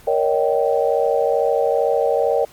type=chord; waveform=sine; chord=Eb dominant seventh; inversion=second; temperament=just; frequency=466.7 / 560 / 622.3 / 777.8 Hz; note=Bb4 / Db5 / Eb5 / G5; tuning=+2 / +18 / 0 / -14 cents; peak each=-19 / -20 / -22 / -23 dBFS; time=0.07-2.45 s; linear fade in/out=5 ms; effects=pink hiss -47 dBFS RMS until 2.52 s + Opus 48 kbps